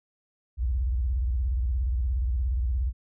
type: tone with vibrato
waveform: sine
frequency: 61.74 Hz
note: B1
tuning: in tune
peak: -23 dBFS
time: 0.57-2.93 s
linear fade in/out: 50 ms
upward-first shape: square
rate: 17 Hz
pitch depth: 220 cents each way
effects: none